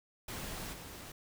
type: noise with level steps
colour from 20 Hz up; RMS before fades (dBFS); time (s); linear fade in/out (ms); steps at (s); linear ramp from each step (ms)
pink; -42 / -48; 0.28-1.12; 5; 0.72; 20
effects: none